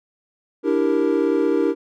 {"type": "chord", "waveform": "triangle", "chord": "E half-diminished seventh", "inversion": "third", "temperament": "equal", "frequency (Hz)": [293.7, 329.6, 392, 466.2], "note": ["D4", "E4", "G4", "Bb4"], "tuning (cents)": [0, 0, 0, 0], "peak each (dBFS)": -20, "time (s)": [0.63, 1.75], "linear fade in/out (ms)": 50, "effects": []}